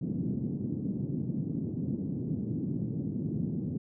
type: band-pass noise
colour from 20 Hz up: pink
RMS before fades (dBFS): -33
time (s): 0.01-3.78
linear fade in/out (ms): 10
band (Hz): 130 to 280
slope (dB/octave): 24
effects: none